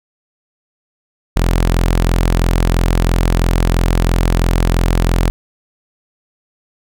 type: tone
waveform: sawtooth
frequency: 43 Hz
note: F1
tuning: 26 cents flat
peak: -7 dBFS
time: 1.36-5.3 s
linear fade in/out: 0 ms
effects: none